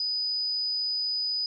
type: tone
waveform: sine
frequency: 4978 Hz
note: D#8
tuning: in tune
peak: -26 dBFS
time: 0-1.46 s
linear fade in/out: 2 ms
effects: none